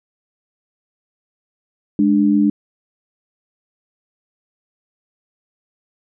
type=tone pair together; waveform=sine; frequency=207.7 / 295.3 Hz; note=G#3 / D4; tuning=0 / +10 cents; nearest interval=tritone; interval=610 cents; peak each=-14 dBFS; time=1.99-2.5 s; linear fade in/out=2 ms; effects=none